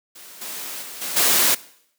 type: noise with level steps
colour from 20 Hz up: white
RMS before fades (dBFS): -42 / -32 / -36 / -28 / -17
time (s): 0.15-1.55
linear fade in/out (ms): 10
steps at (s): 0.41 / 0.82 / 1.01 / 1.16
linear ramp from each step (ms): 10
effects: noise-tail reverb RT60 0.7 s tail -20 dB re dry + high-pass 200 Hz 12 dB/octave